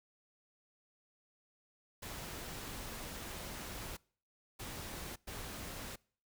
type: noise bursts at uneven times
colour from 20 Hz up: pink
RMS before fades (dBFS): -45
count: 3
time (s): 2.02-3.97 / 4.59-5.16 / 5.27-5.96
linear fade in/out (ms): 10
effects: noise-tail reverb RT60 0.5 s tail -25 dB re dry